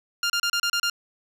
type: tone bursts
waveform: 15% pulse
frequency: 1400 Hz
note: F6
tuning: 4 cents sharp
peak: -15 dBFS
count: 7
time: 0.23-0.899 s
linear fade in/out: 2 ms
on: 69 ms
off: 31 ms
effects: low-pass 11000 Hz 12 dB/octave + 9-bit